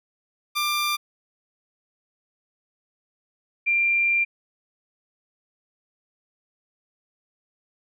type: tone pair in turn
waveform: 15% pulse / sine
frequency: 1189 / 2378 Hz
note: D6 / D7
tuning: +21 / +21 cents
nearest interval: octave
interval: 1200 cents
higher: second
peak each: -16 / -18 dBFS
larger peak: first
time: 0.55-0.97 / 3.66-4.25 s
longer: second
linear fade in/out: 20 ms
effects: none